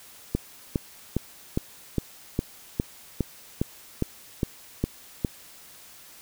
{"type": "click train", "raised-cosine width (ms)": 3, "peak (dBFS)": -10, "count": 13, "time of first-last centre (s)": [0.35, 5.248], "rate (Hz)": 2.45, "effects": ["white hiss -49 dBFS RMS until 6.21 s"]}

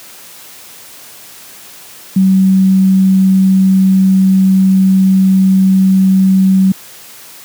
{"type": "tone", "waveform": "sine", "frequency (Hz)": 190.3, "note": "F#3", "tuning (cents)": 49, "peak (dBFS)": -5, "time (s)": [2.16, 6.72], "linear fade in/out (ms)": 5, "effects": ["white hiss -35 dBFS RMS until 7.44 s", "high-pass 100 Hz 12 dB/octave"]}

